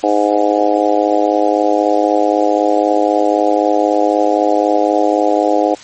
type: harmonic tone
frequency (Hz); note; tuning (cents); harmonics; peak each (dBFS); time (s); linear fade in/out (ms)
103.9; G#2; +1; 3 / 4 / 5 / 6 / 7 / 8; -16 / -19 / -16 / -18 / -16 / -21; 0.03-5.75; 10
effects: white hiss -36 dBFS RMS until 5.83 s + MP3 32 kbps